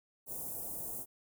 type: band-stop noise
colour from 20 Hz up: white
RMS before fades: -41 dBFS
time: 0.26-1.06 s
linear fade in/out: 50 ms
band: 780 to 8800 Hz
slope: 24 dB/octave
effects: none